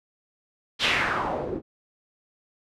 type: noise with low-pass filter sweep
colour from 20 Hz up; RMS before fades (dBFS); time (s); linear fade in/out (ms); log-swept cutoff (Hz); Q
white; -26; 0.79-1.62; 50; 3700 to 310; 2.6
effects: none